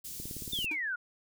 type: band-stop noise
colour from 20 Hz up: white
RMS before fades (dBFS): -42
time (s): 0.04-0.66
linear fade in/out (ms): 10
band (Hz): 250 to 4900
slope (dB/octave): 12
type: click train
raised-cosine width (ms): 3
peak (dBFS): -30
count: 9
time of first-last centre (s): 0.2-0.644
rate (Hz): 18
type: exponential sweep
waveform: sine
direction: down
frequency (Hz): 3670 to 1396.9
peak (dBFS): -31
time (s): 0.52-0.96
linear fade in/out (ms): 10
type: tone with exponential decay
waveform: square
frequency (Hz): 308.6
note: D#4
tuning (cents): -14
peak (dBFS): -37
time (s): 0.71-0.81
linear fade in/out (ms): 5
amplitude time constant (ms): 20
effects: none

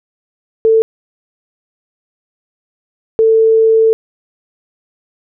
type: tone bursts at uneven times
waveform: sine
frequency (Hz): 445.7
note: A4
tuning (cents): +22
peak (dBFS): -6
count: 2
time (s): 0.65-0.82 / 3.19-3.93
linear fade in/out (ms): 0
effects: none

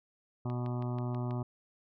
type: harmonic tone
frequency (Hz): 122.7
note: B2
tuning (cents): -11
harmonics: 1 / 2 / 3 / 5 / 6 / 7 / 8 / 9 / 10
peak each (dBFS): -33 / -39 / -43 / -47 / -49 / -50 / -51 / -52 / -53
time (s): 0.45-1.43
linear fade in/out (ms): 5
type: click train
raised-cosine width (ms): 0.3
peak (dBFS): -34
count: 6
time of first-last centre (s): 0.5-1.309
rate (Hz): 6.18
effects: none

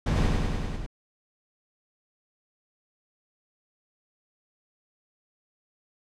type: noise with echo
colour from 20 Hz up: brown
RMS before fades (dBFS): -23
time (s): 0.06-0.27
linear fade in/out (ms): 5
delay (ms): 99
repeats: 6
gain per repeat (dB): -2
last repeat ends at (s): 0.864
effects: low-pass 7000 Hz 12 dB/octave

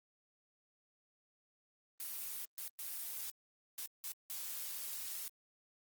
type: noise bursts at uneven times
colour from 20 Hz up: blue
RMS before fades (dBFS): -43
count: 6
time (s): 2-2.45 / 2.58-2.68 / 2.79-3.3 / 3.78-3.86 / 4.04-4.12 / 4.3-5.28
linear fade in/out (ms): 0
effects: Opus 24 kbps

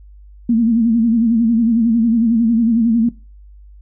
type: tone with vibrato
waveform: sine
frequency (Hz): 229.3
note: A#3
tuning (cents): -28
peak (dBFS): -10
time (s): 0.49-3.09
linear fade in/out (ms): 5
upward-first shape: sine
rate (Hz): 11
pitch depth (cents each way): 72
effects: noise-tail reverb RT60 0.3 s tail -19 dB re dry + added 50 Hz sine -38 dBFS peak until 3.81 s

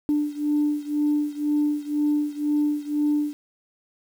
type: beating tone pair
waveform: sine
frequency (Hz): 295.4 / 297.4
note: D4 / D4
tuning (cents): +10 / +22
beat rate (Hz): 2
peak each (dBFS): -22 / -24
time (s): 0.09-3.33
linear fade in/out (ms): 0
effects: tanh soft clip ceiling -14 dBFS + 8-bit

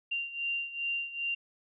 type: beating tone pair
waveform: sine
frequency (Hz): 2775 / 2777.5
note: F7 / F7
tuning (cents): -12 / -10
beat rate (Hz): 2.5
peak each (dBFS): -33 / -37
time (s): 0.11-1.35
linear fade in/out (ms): 10
effects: none

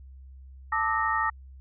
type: tone cluster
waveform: sine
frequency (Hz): 883 / 1182 / 1294 / 1855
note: A5 / D6 / E6 / A#6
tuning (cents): +6 / +11 / -32 / -9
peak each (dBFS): -29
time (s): 0.72-1.3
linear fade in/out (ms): 5
effects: added 66 Hz sine -44 dBFS peak until 1.6 s

